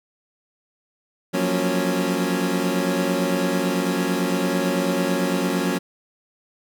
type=chord; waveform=25% pulse; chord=Gb major seventh; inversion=third; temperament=equal with one note detuned; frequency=176.03 / 185 / 233.1 / 277.2 Hz; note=F3 / Gb3 / Bb3 / Db4; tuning=+14 / 0 / 0 / 0 cents; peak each=-23 / -21 / -24 / -21 dBFS; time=1.33-5.79 s; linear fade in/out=20 ms; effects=none